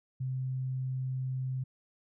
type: tone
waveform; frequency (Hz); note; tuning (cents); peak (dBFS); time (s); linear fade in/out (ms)
sine; 130; C3; -11; -31; 0.2-1.64; 10
effects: none